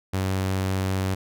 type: tone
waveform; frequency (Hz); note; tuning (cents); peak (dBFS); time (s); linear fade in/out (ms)
sawtooth; 95; F#2; +46; -19; 0.13-1.15; 10
effects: none